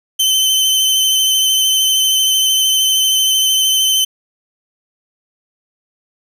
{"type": "tone with vibrato", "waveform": "sawtooth", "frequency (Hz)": 3072, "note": "G7", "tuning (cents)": -36, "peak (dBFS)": -8, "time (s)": [0.19, 4.05], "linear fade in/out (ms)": 10, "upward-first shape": "sine", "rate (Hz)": 13, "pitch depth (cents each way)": 18, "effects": []}